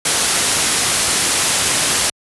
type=low-pass noise; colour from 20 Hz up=white; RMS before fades=-17 dBFS; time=0.05-2.1 s; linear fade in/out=5 ms; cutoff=11000 Hz; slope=96 dB/octave; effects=high-pass 60 Hz 12 dB/octave